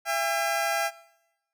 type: tone pair together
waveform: 20% pulse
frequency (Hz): 672 / 806.3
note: E5 / G5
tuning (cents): +33 / +49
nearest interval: minor third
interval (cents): 316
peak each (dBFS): -23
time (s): 0.05-0.91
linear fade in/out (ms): 50
effects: noise-tail reverb RT60 1.0 s tail -21 dB re dry